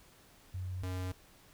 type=tone pair in turn; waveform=sine / square; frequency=92 / 92 Hz; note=F#2 / F#2; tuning=-9 / -9 cents; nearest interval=unison; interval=0 cents; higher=neither; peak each=-36 / -36 dBFS; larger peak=neither; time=0.54-0.83 / 0.83-1.12 s; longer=neither; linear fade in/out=5 ms; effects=pink hiss -61 dBFS RMS until 1.53 s